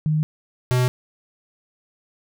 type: tone pair in turn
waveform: sine / square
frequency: 154.2 / 125.58 Hz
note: D#3 / B2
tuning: -15 / +29 cents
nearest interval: major third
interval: 356 cents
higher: first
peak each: -17 dBFS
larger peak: neither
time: 0.06-0.23 / 0.71-0.88 s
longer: neither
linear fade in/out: 0 ms
effects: none